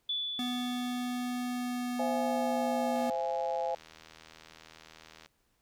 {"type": "tone with exponential decay", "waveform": "sine", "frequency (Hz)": 3459, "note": "A7", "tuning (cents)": -30, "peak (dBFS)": -29, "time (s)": [0.09, 1.98], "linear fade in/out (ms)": 5, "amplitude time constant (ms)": 410}
{"type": "tone with pitch glide", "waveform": "square", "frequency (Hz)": [246.9, 243.5], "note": ["B3", "B3"], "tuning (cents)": [0, -24], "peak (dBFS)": -33, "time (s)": [0.39, 3.1], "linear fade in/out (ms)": 2, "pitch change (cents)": -24, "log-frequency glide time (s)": [1.48, 2.92]}
{"type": "chord", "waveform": "sine", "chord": "C augmented", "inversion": "none", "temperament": "equal with one note detuned", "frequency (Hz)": [523.3, 671.6, 830.6], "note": ["C5", "E5", "G#5"], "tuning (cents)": [0, 32, 0], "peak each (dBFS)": -34, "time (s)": [1.99, 3.75], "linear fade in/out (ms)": 5}
{"type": "click train", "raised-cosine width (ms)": 0.2, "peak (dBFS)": -33, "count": 185, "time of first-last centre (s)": [2.96, 5.26], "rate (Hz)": 80}
{"effects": ["pink hiss -74 dBFS RMS until 5.61 s"]}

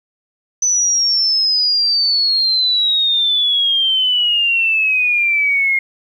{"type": "exponential sweep", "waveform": "sine", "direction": "down", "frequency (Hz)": [6050, 2132], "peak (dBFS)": -12, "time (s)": [0.62, 5.79], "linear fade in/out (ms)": 5, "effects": ["8-bit"]}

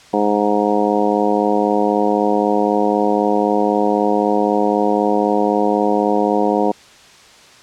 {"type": "harmonic tone", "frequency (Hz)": 103.9, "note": "G#2", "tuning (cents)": 1, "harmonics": [2, 3, 4, 5, 6, 7, 8, 9], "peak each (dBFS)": [-21, -20, -20, -20, -27, -20, -29, -23], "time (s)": [0.13, 6.72], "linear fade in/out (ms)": 10, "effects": ["white hiss -44 dBFS RMS until 7.62 s", "low-pass 6000 Hz 12 dB/octave"]}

